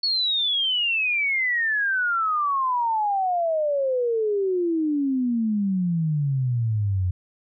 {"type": "exponential sweep", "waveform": "sine", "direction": "down", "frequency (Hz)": [4431, 88.6], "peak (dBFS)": -20, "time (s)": [0.03, 7.11], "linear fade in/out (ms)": 5, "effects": []}